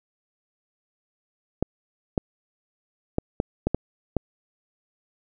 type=clicks; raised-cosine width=2 ms; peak=-8 dBFS; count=7; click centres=1.626 / 2.178 / 3.184 / 3.401 / 3.67 / 3.746 / 4.167 s; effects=none